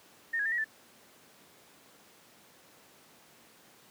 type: tone with pitch steps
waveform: sine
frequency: 1831 / 1662 / 1801 / 1909 / 1762 Hz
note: A#6 / G#6 / A6 / A#6 / A6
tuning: -32 / +1 / +40 / +41 / +2 cents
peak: -28 dBFS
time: 0.33-0.645 s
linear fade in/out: 10 ms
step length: 63 ms
effects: pink hiss -58 dBFS RMS until 3.9 s + high-pass 200 Hz 12 dB/octave